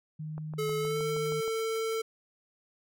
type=tone; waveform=sine; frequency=154.7 Hz; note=D#3; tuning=10 cents flat; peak=-35 dBFS; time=0.19-1.41 s; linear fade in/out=10 ms
type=click train; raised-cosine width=1 ms; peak=-31 dBFS; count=8; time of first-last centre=0.38-1.479 s; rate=6.37 Hz
type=tone with pitch glide; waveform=square; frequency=430 to 447 Hz; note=A4 to A4; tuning=-40 to +27 cents; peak=-30 dBFS; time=0.58-2.02 s; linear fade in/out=10 ms; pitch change=+67 cents; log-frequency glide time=0.78-1.02 s
effects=none